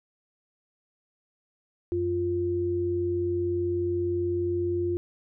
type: tone pair together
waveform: sine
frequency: 92.49 / 349.2 Hz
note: F#2 / F4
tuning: 0 / 0 cents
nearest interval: octave + major seventh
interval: 2300 cents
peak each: -32 / -25 dBFS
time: 1.92-4.97 s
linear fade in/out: 0 ms
effects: none